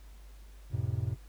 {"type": "chord", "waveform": "triangle", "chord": "F major", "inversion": "none", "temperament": "equal with one note detuned", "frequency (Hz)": [88.99, 110, 130.81], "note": ["F2", "A2", "C3"], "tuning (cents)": [33, 0, 0], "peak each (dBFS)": [-33, -31, -33], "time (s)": [0.7, 1.17], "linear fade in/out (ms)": 50, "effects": ["added 50 Hz sine -48 dBFS peak until 1.28 s", "pink hiss -62 dBFS RMS until 1.28 s"]}